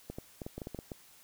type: clicks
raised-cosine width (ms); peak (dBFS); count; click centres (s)
2; -26; 10; 0.1 / 0.185 / 0.418 / 0.465 / 0.58 / 0.618 / 0.671 / 0.747 / 0.789 / 0.918
effects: white hiss -59 dBFS RMS until 1.23 s